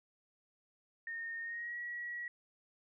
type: tone with pitch glide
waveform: sine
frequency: 1837 to 1920.5 Hz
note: A#6 to B6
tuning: -26 to -49 cents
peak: -39 dBFS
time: 1.07-2.28 s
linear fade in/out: 2 ms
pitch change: +77 cents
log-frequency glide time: 1.42-1.78 s
effects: none